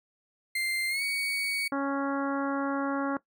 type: tone with pitch glide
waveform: 35% pulse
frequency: 2093 to 2243 Hz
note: C7 to C#7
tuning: 0 to +20 cents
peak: -26 dBFS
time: 0.55-1.68 s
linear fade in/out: 5 ms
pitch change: +120 cents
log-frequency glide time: 0.89-1.02 s
type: harmonic tone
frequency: 277.2 Hz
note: C#4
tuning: in tune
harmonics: 1 / 2 / 3 / 4 / 5 / 6 / 7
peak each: -29 / -34 / -37 / -36 / -36 / -42 / -51 dBFS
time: 1.72-3.17 s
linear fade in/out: 2 ms
effects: noise-tail reverb RT60 0.1 s tail -18 dB re dry